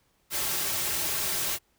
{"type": "noise with comb filter", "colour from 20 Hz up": "white", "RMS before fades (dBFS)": -29, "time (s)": [0.3, 1.59], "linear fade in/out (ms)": 50, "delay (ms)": 4.1, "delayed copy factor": -0.55, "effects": ["pink hiss -69 dBFS RMS until 1.78 s"]}